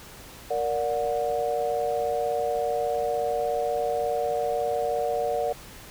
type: chord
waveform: sine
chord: Bb augmented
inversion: none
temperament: just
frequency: 466.2 / 582.7 / 728.4 Hz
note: Bb4 / D5 / F#5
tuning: 0 / -14 / -27 cents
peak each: -28 dBFS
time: 0.5-5.53 s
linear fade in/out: 10 ms
effects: pink hiss -45 dBFS RMS until 5.9 s